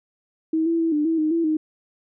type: tone with pitch steps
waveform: sine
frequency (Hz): 319.7 / 332.7 / 328.3 / 298.5 / 325.9 / 309.5 / 333.3 / 311.1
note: D#4 / E4 / E4 / D4 / E4 / D#4 / E4 / D#4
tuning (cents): +47 / +16 / -7 / +28 / -20 / -9 / +19 / 0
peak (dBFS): -18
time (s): 0.53-1.57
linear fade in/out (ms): 5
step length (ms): 130
effects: none